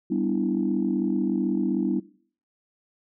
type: chord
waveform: sine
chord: E minor seventh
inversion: first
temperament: equal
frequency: 196 / 246.9 / 293.7 / 329.6 Hz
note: G3 / B3 / D4 / E4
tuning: 0 / 0 / 0 / 0 cents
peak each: -27 dBFS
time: 0.1-2 s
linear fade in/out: 10 ms
effects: noise-tail reverb RT60 0.5 s tail -20 dB re dry + tanh soft clip ceiling -13 dBFS